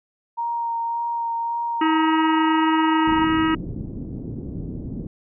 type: tone with vibrato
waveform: sine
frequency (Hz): 932.3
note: A#5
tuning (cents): 0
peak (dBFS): -22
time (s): 0.37-3.26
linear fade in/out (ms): 20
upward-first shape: sine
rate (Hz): 1.8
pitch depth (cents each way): 12
type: harmonic tone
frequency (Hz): 318.7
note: D#4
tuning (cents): +42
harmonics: 1 / 3 / 4 / 5 / 6 / 7 / 8 / 9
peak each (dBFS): -18 / -28 / -25 / -33 / -30 / -39 / -39 / -33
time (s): 1.81-3.55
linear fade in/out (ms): 5
type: low-pass noise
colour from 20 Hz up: white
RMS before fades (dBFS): -31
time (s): 3.07-5.07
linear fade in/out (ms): 0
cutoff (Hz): 300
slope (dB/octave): 24
effects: none